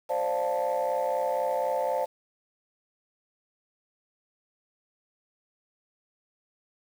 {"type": "chord", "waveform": "sine", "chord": "D minor seventh", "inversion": "third", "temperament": "equal", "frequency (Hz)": [523.3, 587.3, 698.5, 880], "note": ["C5", "D5", "F5", "A5"], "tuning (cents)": [0, 0, 0, 0], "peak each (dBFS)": [-28, -29, -31, -30], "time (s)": [0.09, 2.06], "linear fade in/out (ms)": 20, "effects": ["tanh soft clip ceiling -19 dBFS", "8-bit"]}